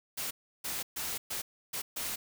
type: noise bursts at uneven times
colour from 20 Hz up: white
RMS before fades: -36 dBFS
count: 6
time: 0.17-0.31 / 0.64-0.83 / 0.96-1.18 / 1.3-1.42 / 1.73-1.82 / 1.96-2.16 s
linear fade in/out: 10 ms
effects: none